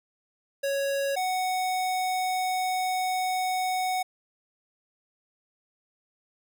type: tone pair in turn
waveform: square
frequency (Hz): 554.4 / 742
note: C#5 / F#5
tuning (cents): 0 / +5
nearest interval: perfect fourth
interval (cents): 505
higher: second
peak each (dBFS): -26 / -26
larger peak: neither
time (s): 0.63-1.16 / 1.16-4.03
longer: second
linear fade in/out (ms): 10
effects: none